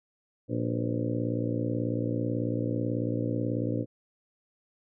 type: harmonic tone with a mistuned harmonic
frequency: 58.27 Hz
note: A#1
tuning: in tune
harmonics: 2 / 3 / 4 / 5 / 6 / 7 / 8 / 9 / 10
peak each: -31 / -40 / -35 / -32 / -38 / -42 / -38 / -38 / -46 dBFS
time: 0.48-3.86 s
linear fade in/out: 50 ms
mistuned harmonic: 8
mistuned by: +72 cents
effects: none